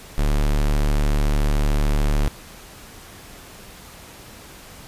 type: tone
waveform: square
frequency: 36.76 Hz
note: D1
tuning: 2 cents sharp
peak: -17 dBFS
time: 0.18-2.28 s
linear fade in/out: 0 ms
effects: pink hiss -42 dBFS RMS until 4.87 s + resampled to 32000 Hz